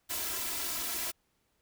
white noise with comb filter, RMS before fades -35 dBFS, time 0.09-1.12 s, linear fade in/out 20 ms, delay 3 ms, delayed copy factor +0.8, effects pink hiss -75 dBFS RMS until 1.61 s

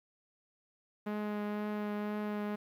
sawtooth tone with vibrato, 208.9 Hz, G#3, 10 cents sharp, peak -30 dBFS, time 1.06-2.56 s, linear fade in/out 10 ms, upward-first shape triangle, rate 2 Hz, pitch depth 13 cents each way, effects low-pass 2000 Hz 12 dB/octave + 11-bit

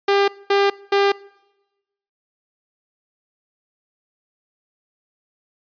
sawtooth tone bursts, 399.2 Hz, G4, 32 cents sharp, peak -10 dBFS, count 3, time 0.08-1.12 s, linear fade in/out 5 ms, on 200 ms, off 220 ms, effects noise-tail reverb RT60 1.0 s tail -23 dB re dry + resampled to 11025 Hz

